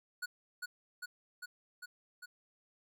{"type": "tone with echo", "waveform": "square", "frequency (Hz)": 1463, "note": "F#6", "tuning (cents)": -20, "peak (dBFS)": -37, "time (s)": [0.22, 0.26], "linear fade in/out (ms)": 10, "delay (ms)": 400, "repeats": 5, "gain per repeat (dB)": -2, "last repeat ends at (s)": 2.26, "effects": []}